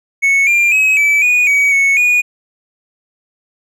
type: tone with pitch steps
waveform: triangle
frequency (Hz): 2208 / 2389 / 2551 / 2306 / 2463 / 2264 / 2209 / 2455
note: C#7 / D7 / D#7 / D7 / D#7 / C#7 / C#7 / D#7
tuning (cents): -7 / +29 / +43 / -32 / -18 / +36 / -7 / -24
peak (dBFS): -7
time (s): 0.22-2.22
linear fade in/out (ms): 20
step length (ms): 250
effects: none